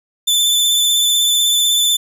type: tone with vibrato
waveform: sawtooth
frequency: 3520 Hz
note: A7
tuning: in tune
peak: -9 dBFS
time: 0.27-1.97 s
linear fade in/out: 10 ms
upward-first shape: sine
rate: 16 Hz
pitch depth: 27 cents each way
effects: none